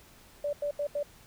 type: tone bursts at uneven times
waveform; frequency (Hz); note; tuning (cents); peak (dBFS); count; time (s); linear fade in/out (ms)
sine; 581; D5; -19; -28; 4; 0.44-0.53 / 0.62-0.71 / 0.79-0.87 / 0.95-1.03; 5
effects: pink hiss -56 dBFS RMS until 1.26 s